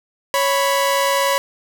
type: tone pair together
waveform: sawtooth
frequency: 554.4 / 987.8 Hz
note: C#5 / B5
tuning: 0 / 0 cents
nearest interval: minor seventh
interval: 1000 cents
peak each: -14 / -15 dBFS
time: 0.34-1.38 s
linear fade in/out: 0 ms
effects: none